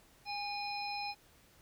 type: harmonic tone with a mistuned harmonic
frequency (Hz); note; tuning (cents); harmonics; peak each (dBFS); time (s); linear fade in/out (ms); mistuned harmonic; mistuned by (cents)
820; G#5; -22; 1 / 3 / 5 / 6; -39 / -42 / -46 / -45; 0.25-1.15; 50; 6; +85
effects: pink hiss -64 dBFS RMS until 1.61 s